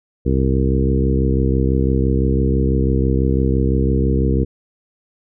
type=harmonic tone with a mistuned harmonic; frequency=66 Hz; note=C2; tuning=16 cents sharp; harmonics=1 / 2 / 3 / 4 / 5 / 6 / 7; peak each=-17 / -20 / -22 / -23 / -24 / -25 / -25 dBFS; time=0.25-4.45 s; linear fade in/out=20 ms; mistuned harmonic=1; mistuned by=+17 cents; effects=none